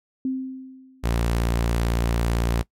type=tone with exponential decay; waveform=sine; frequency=261.6 Hz; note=C4; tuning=in tune; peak=-20 dBFS; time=0.25-1.22 s; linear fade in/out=2 ms; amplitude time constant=210 ms
type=tone; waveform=sawtooth; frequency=57.9 Hz; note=A#1; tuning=11 cents flat; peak=-16 dBFS; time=1.03-2.63 s; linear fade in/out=20 ms
effects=noise-tail reverb RT60 0.1 s tail -21 dB re dry + MP3 64 kbps